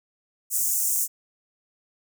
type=high-pass noise; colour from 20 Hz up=pink; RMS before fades=-24 dBFS; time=0.5-1.08 s; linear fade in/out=50 ms; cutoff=6500 Hz; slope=48 dB/octave; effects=none